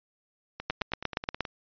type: two click trains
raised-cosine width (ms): 0.3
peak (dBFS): -11 / -20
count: 7 / 9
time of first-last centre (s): 0.7-1.407 / 0.6-1.452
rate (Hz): 8.49 / 9.39
effects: resampled to 11025 Hz